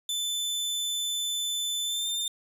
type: tone with pitch glide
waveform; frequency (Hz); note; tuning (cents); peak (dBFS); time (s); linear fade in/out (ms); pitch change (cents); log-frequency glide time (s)
sawtooth; 3520 to 3596; A7 to A7; 0 to +37; -25; 0.09-2.28; 2; +37; 1.84-2.09
effects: resampled to 32000 Hz